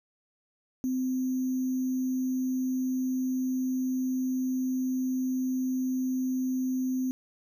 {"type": "tone with sample-and-hold", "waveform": "sine", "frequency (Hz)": 258, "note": "C4", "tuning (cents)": -24, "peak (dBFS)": -26, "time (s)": [0.84, 7.11], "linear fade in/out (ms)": 0, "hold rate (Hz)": 6300, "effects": []}